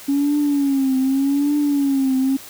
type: tone with vibrato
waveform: sine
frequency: 277.2 Hz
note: C#4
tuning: in tune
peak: -14 dBFS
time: 0.08-2.37 s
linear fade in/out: 10 ms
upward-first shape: triangle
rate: 0.84 Hz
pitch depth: 110 cents each way
effects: tanh soft clip ceiling -11 dBFS + white hiss -39 dBFS RMS until 2.49 s